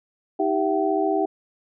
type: tone cluster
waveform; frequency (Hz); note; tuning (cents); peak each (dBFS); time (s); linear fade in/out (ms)
sine; 316.6 / 392.3 / 669 / 762; D#4 / G4 / E5 / G5; +30 / +1 / +25 / -49; -25 / -23 / -27 / -25; 0.39-1.26; 10
effects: none